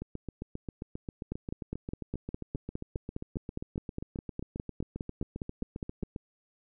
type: two click trains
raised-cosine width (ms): 3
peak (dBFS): -24 / -21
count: 47 / 24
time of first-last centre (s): 0.02-6.162 / 1.32-6.033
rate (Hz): 7.49 / 4.88
effects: none